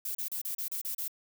violet noise bursts, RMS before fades -35 dBFS, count 8, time 0.05-1.081 s, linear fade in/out 5 ms, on 100 ms, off 33 ms, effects none

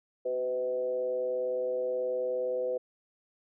sine tone with frequency modulation, 505 Hz, B4, 39 cents sharp, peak -28 dBFS, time 0.25-2.78 s, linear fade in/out 10 ms, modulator 129 Hz, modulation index 0.62, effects none

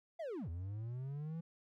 triangle linear two-way sweep, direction down then up, 698.5 to 80.2 to 168 Hz, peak -38 dBFS, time 0.19-1.41 s, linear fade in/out 10 ms, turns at 0.49 s, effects none

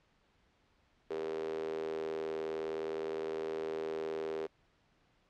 sawtooth tone with high-pass filter, 79.5 Hz, D#2, 38 cents sharp, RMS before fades -38 dBFS, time 1.1-4.47 s, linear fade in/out 10 ms, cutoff 420 Hz, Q 9.1, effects pink hiss -71 dBFS RMS until 5.29 s + low-pass 4000 Hz 12 dB/octave

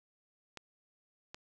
clicks, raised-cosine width 0.2 ms, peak -27 dBFS, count 2, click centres 0.573 / 1.345 s, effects none

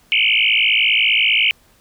sine tone with frequency modulation, 2637 Hz, E7, in tune, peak -12 dBFS, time 0.12-1.51 s, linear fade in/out 0 ms, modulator 55 Hz, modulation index 7.9, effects pink hiss -54 dBFS RMS until 1.8 s

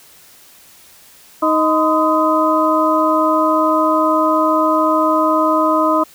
harmonic tone with a mistuned harmonic, 313 Hz, D#4, 10 cents sharp, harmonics 1 / 2 / 3 / 4, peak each -17 / -17 / -17 / -17 dBFS, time 1.42-6.04 s, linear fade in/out 10 ms, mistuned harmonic 3, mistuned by +140 cents, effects white hiss -45 dBFS RMS until 6.14 s

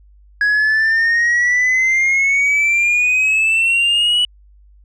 sine exponential sweep, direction up, 1661.2 to 2959 Hz, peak -9 dBFS, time 0.41-4.25 s, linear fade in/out 2 ms, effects tanh soft clip ceiling -11 dBFS + added 50 Hz sine -44 dBFS peak until 4.84 s

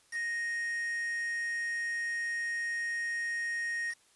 triangle tone with quantisation, 1864.7 Hz, A#6, in tune, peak -30 dBFS, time 0.11-3.95 s, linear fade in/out 50 ms, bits 7, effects white hiss -65 dBFS RMS until 4.15 s + resampled to 24000 Hz

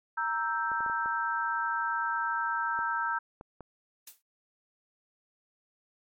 sine chord, E diminished, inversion second, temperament equal, 932.3 / 1318.5 / 1568 Hz, Bb5 / E6 / G6, 0 / 0 / 0 cents, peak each -32 dBFS, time 0.17-3.19 s, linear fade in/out 10 ms
clicks, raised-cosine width 1 ms, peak -30 dBFS, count 8, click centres 0.717 / 0.806 / 0.863 / 0.898 / 1.059 / 2.79 / 3.411 / 3.607 s
blue noise with exponential decay, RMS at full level -40 dBFS, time 4.07-4.22 s, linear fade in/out 5 ms, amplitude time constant 32 ms
effects MP3 64 kbps

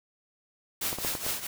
white noise with tremolo, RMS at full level -29 dBFS, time 0.81-1.47 s, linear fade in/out 5 ms, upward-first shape triangle, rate 4.6 Hz, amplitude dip 80%
clicks, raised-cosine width 1 ms, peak -20 dBFS, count 5, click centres 0.929 / 0.986 / 1.048 / 1.152 / 1.265 s
effects none

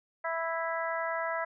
harmonic tone, 329.6 Hz, E4, in tune, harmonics 2 / 3 / 4 / 5 / 6, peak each -34 / -36 / -37 / -38 / -39 dBFS, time 0.24-1.45 s, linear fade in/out 10 ms, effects none

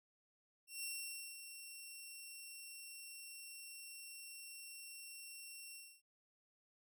10% pulse tone with ADSR envelope, 2725 Hz, F7, 43 cents flat, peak -33 dBFS, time 0.67-6.02 s, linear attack 160 ms, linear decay 530 ms, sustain -9 dB, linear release 270 ms, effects none

